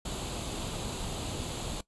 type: noise with comb filter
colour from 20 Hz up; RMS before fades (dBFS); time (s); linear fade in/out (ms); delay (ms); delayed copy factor
pink; -36; 0.05-1.81; 5; 0.27; +0.6
effects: noise-tail reverb RT60 0.1 s tail -19 dB re dry + resampled to 24000 Hz